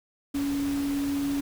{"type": "tone in noise", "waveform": "sine", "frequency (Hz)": 281.4, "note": "C#4", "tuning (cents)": 26, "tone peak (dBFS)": -25, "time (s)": [0.34, 1.41], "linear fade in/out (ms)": 10, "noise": "pink", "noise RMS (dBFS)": -39, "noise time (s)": [0.34, 1.41], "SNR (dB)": 11, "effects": []}